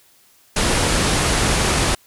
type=low-pass noise; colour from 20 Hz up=pink; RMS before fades=-18 dBFS; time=0.56-1.95 s; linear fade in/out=5 ms; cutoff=11000 Hz; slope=96 dB/octave; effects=white hiss -54 dBFS RMS until 2.06 s